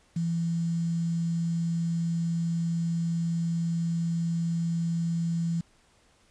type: tone with quantisation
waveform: sine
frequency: 167.7 Hz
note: E3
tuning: 30 cents sharp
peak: -25 dBFS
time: 0.16-5.61 s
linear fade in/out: 5 ms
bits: 8
effects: pink hiss -63 dBFS RMS until 6.3 s + resampled to 22050 Hz